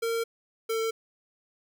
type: tone pair in turn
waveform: square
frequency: 458.9 / 448.9 Hz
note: A#4 / A4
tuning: -27 / +35 cents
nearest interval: unison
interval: 38 cents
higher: first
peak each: -27 dBFS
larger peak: neither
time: 0.02-0.24 / 0.69-0.91 s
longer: neither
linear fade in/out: 10 ms
effects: none